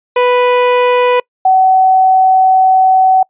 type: tone pair in turn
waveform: 30% pulse / sine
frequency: 493.9 / 755 Hz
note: B4 / F#5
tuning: 0 / +35 cents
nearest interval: perfect fifth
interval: 735 cents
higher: second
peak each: -5 dBFS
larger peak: neither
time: 0.16-1.2 / 1.45-3.23 s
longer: second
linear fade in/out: 5 ms
effects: noise-tail reverb RT60 0.1 s tail -26 dB re dry + resampled to 8000 Hz